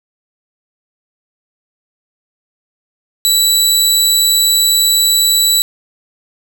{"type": "tone", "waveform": "20% pulse", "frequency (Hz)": 3946, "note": "B7", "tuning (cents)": -2, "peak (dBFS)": -3, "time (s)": [3.25, 5.62], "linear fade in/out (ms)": 0, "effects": ["7-bit"]}